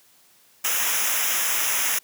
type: noise with comb filter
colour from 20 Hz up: white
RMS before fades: -23 dBFS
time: 0.64-1.99 s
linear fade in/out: 10 ms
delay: 0.23 ms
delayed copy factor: -0.85
effects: white hiss -57 dBFS RMS until 2.03 s + high-pass 100 Hz 12 dB/octave